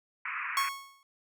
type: band-pass noise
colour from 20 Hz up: white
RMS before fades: -36 dBFS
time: 0.25-0.69 s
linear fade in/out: 5 ms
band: 1000 to 2500 Hz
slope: 96 dB/octave
type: tone with exponential decay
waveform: sawtooth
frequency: 1100 Hz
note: C#6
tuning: 14 cents flat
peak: -20 dBFS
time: 0.57-1.03 s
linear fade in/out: 1 ms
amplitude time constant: 98 ms
effects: none